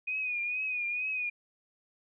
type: tone with vibrato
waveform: sine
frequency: 2476 Hz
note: D#7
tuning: 9 cents flat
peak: -30 dBFS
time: 0.07-1.3 s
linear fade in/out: 10 ms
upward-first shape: triangle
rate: 2.2 Hz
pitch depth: 67 cents each way
effects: none